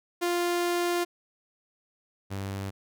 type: tone pair in turn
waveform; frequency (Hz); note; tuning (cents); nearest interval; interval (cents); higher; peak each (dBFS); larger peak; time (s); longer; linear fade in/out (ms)
sawtooth; 349.2 / 97.99; F4 / G2; 0 / 0; octave + minor seventh; 2200; first; -21 / -28; first; 0.21-1.05 / 2.3-2.71; first; 20
effects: none